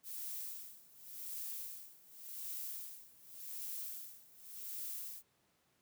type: noise with tremolo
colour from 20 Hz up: violet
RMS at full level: -43 dBFS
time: 0.03-5.23 s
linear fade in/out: 50 ms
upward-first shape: sine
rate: 0.88 Hz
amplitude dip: 90%
effects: pink hiss -75 dBFS RMS until 5.81 s + high-pass 100 Hz 12 dB/octave